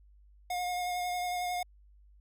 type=tone with vibrato; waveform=square; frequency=717 Hz; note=F5; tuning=45 cents sharp; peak=-32 dBFS; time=0.5-1.63 s; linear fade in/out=5 ms; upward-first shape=triangle; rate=11 Hz; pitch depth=21 cents each way; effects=added 50 Hz sine -56 dBFS peak until 2.2 s